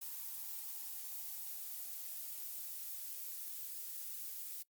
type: noise with high-pass filter sweep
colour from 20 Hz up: violet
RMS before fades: -45 dBFS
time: 0.01-4.63 s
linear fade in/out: 10 ms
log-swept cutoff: 920 to 440 Hz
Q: 6.4
effects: noise-tail reverb RT60 0.1 s tail -21 dB re dry + Opus 48 kbps